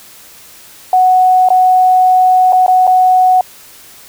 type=tone with dropouts; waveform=sine; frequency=740 Hz; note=F#5; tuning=in tune; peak=-5 dBFS; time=0.93-3.41 s; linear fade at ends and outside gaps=2 ms; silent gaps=1.488-1.503 / 2.524-2.53 / 2.664-2.68 / 2.869-2.875 s; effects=white hiss -38 dBFS RMS until 4.08 s